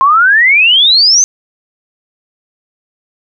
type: exponential sweep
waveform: sine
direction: up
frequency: 1046.5 to 6350 Hz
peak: -4 dBFS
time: 0.01-1.24 s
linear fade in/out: 0 ms
effects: none